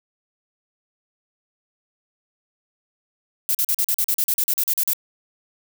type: noise bursts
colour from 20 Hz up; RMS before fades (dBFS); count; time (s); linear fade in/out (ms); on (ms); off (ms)
violet; -20; 15; 3.49-4.933; 0; 57; 42
effects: none